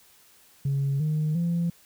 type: tone with pitch steps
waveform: sine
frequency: 138.59 / 153.78 / 170.62 Hz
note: C#3 / D#3 / F3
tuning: 0 / -20 / -40 cents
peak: -21 dBFS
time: 0.65-1.7 s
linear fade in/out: 5 ms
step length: 350 ms
effects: tanh soft clip ceiling -20 dBFS + white hiss -57 dBFS RMS until 1.85 s